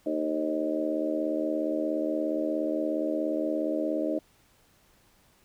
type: harmonic tone with a mistuned harmonic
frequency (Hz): 77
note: D#2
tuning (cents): -17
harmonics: 3 / 4 / 5 / 6 / 7 / 8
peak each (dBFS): -39 / -29 / -37 / -40 / -33 / -32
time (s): 0.06-4.19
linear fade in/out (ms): 5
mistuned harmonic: 8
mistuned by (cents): +21
effects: pink hiss -63 dBFS RMS until 5.44 s